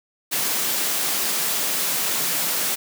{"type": "high-pass noise", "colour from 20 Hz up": "white", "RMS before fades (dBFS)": -23, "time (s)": [0.31, 2.76], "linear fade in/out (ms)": 20, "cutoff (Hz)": 140, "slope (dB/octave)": 96, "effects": []}